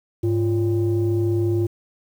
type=tone pair together; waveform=sine; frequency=103.83 / 345.3 Hz; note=G#2 / F4; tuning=0 / -20 cents; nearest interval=octave + major sixth; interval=2080 cents; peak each=-19 dBFS; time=0.23-1.67 s; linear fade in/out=10 ms; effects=tanh soft clip ceiling -13 dBFS + 8-bit